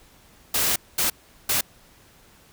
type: noise bursts at uneven times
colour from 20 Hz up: white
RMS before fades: -22 dBFS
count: 3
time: 0.54-0.76 / 0.98-1.1 / 1.49-1.61 s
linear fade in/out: 5 ms
effects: pink hiss -54 dBFS RMS until 2.52 s